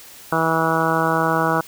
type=harmonic tone; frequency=162.4 Hz; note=E3; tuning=26 cents flat; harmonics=1 / 2 / 3 / 4 / 5 / 6 / 7 / 8 / 9; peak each=-25 / -25 / -25 / -25 / -25 / -25 / -25 / -25 / -25 dBFS; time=0.32-1.61 s; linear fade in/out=5 ms; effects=white hiss -42 dBFS RMS until 1.67 s